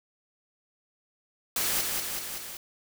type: noise with echo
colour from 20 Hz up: white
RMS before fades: -28 dBFS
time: 1.56-1.81 s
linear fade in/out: 2 ms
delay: 190 ms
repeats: 4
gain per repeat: -3 dB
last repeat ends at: 2.57 s
effects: none